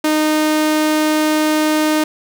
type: tone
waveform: sawtooth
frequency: 307.8 Hz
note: D#4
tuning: 19 cents flat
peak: -9 dBFS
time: 0.04-2.04 s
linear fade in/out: 5 ms
effects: none